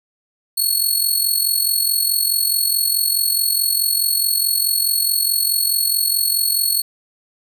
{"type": "tone with amplitude modulation", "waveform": "10% pulse", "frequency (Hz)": 4359, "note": "C#8", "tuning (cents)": -30, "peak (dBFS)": -6, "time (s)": [0.57, 6.82], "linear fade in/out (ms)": 10, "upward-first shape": "sine", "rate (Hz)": 44.7, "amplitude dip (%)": 65, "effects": []}